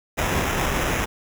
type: noise with sample-and-hold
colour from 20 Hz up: pink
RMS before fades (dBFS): -23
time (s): 0.17-1.06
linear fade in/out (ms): 20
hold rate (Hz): 4410
effects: none